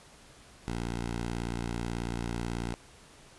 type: tone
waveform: 10% pulse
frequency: 58.27 Hz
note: A#1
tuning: in tune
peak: -24 dBFS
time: 0.68-2.74 s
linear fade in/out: 0 ms
effects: pink hiss -55 dBFS RMS until 3.38 s + resampled to 24000 Hz